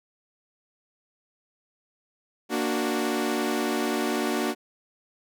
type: chord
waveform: sawtooth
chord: Bb augmented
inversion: none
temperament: equal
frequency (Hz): 233.1 / 293.7 / 370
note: Bb3 / D4 / F#4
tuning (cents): 0 / 0 / 0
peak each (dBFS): -25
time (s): 2.49-4.55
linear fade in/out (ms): 50
effects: none